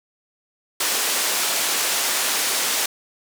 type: band-pass noise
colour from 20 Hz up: white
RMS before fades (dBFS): -22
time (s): 0.8-2.86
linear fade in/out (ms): 5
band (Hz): 340 to 10000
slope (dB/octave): 12
effects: none